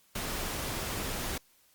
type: noise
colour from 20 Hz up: pink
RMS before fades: -35 dBFS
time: 0.15-1.38 s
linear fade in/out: 5 ms
effects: white hiss -65 dBFS RMS until 1.74 s + Opus 48 kbps